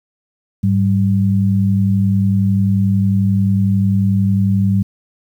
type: tone pair together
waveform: sine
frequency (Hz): 102.7 / 193.87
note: G#2 / G3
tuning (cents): -19 / -19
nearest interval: major seventh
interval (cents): 1100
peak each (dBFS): -14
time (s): 0.63-4.83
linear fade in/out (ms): 10
effects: 8-bit